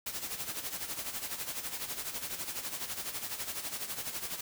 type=noise with tremolo; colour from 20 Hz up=white; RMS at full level=-36 dBFS; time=0.06-4.41 s; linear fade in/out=5 ms; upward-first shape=sine; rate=12 Hz; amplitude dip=65%; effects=none